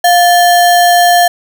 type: tone with sample-and-hold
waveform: sine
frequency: 703 Hz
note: F5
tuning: 11 cents sharp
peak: -4 dBFS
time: 0.04-1.28 s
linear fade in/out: 5 ms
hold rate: 2450 Hz
effects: none